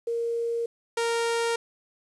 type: tone pair in turn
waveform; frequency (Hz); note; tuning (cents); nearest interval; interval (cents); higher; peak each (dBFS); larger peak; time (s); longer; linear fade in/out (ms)
sine / sawtooth; 466.2 / 464.3; A#4 / A#4; 0 / -7; unison; 7; first; -25 / -20; second; 0.07-0.66 / 0.97-1.56; neither; 5
effects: resampled to 24000 Hz + 9-bit